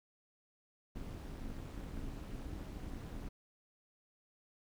brown noise with amplitude modulation, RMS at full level -41 dBFS, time 0.95-3.29 s, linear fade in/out 10 ms, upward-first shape sine, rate 242 Hz, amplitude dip 75%, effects none

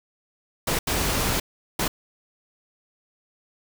pink noise bursts at uneven times, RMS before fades -24 dBFS, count 3, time 0.67-0.79 / 0.87-1.4 / 1.79-1.88 s, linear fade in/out 5 ms, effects none

